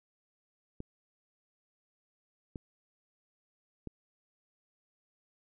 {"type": "clicks", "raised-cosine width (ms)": 3, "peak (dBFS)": -27, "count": 3, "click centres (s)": [0.804, 2.558, 3.873], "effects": []}